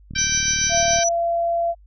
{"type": "click train", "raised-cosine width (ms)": 5, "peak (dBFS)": -22, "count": 34, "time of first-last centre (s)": [0.11, 0.988], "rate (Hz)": 37.6}
{"type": "harmonic tone", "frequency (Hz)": 780, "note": "G5", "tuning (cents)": -9, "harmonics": [2, 3, 4, 5, 6, 7], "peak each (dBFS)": [-26, -28, -29, -30, -31, -31], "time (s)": [0.15, 1.04], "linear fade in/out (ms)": 10}
{"type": "tone with tremolo", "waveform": "sine", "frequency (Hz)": 5910, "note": "F#8", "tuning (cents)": -3, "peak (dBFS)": -18, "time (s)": [0.18, 1.09], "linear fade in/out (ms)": 5, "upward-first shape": "sine", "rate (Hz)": 7, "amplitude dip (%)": 50}
{"type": "tone", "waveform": "sine", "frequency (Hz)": 681, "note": "F5", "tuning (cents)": -44, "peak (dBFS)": -18, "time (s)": [0.69, 1.75], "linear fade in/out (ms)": 50}
{"effects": ["added 50 Hz sine -46 dBFS peak until 1.86 s"]}